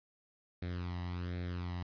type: tone with flanger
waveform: sawtooth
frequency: 88.6 Hz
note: F2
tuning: 25 cents sharp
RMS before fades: -39 dBFS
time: 0.62-1.83 s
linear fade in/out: 5 ms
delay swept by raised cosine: 0.5 to 1.03 ms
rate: 1.3 Hz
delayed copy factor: +0.7
effects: resampled to 11025 Hz + 10-bit